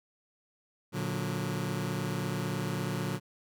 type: chord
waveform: sawtooth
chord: Bb augmented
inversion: none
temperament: just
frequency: 116.54 / 145.68 / 182.1 Hz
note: Bb2 / D3 / F#3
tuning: 0 / -14 / -27 cents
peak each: -32 / -31 / -31 dBFS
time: 0.92-3.2 s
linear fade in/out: 50 ms
effects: none